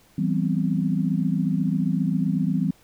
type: chord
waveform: sine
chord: C major seventh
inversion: first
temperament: equal with one note detuned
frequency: 164.81 / 192.63 / 246.9 / 261.6 Hz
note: E3 / G3 / B3 / C4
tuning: 0 / -30 / 0 / 0 cents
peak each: -24 / -24 / -29 / -28 dBFS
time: 0.18-2.71 s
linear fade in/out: 5 ms
effects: pink hiss -57 dBFS RMS until 2.83 s